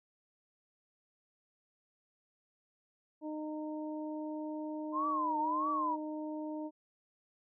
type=harmonic tone; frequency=306.8 Hz; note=D#4; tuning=24 cents flat; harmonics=1 / 2 / 3; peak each=-38 / -44 / -48 dBFS; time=3.21-6.71 s; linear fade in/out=50 ms
type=tone with vibrato; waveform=sine; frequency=1021 Hz; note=C6; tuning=43 cents flat; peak=-31 dBFS; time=4.92-5.98 s; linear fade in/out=50 ms; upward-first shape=triangle; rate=1.6 Hz; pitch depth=230 cents each way
effects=none